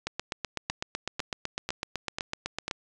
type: two click trains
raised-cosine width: 0.2 ms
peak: -13 / -14 dBFS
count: 22 / 5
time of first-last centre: 0.07-2.712 / 0.7-2.68 s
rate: 7.95 / 2.02 Hz
effects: resampled to 22050 Hz + 8-bit